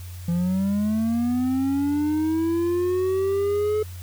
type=linear sweep; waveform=triangle; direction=up; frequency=168.5 to 430.4 Hz; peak=-18 dBFS; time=0.28-3.83 s; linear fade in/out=5 ms; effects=added 90 Hz sine -34 dBFS peak until 4.02 s + white hiss -47 dBFS RMS until 4.02 s